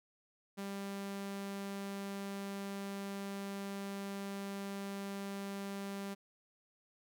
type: tone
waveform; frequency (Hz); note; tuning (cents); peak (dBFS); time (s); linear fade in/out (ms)
sawtooth; 198; G3; +18; -36; 0.57-6.15; 20
effects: none